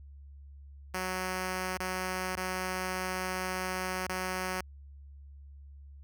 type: tone with dropouts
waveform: 5% pulse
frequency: 185 Hz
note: F#3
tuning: in tune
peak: -21 dBFS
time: 0.94-4.61 s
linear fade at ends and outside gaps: 2 ms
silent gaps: 1.773-1.801 / 2.356-2.372 / 4.067-4.092 s
effects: added 70 Hz sine -47 dBFS peak until 6.03 s